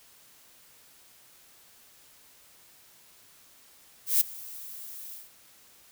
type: noise with ADSR envelope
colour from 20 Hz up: violet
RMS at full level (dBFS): -20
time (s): 4.06-5.31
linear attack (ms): 150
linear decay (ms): 6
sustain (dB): -22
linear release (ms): 180
effects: white hiss -57 dBFS RMS until 5.91 s